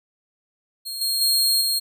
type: tone with level steps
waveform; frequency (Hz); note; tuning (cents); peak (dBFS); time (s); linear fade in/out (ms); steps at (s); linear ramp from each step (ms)
sawtooth; 4246; C8; +25; -26 / -18 / -14 / -17; 0.85-1.8; 20; 1.01 / 1.21 / 1.61; 5
effects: none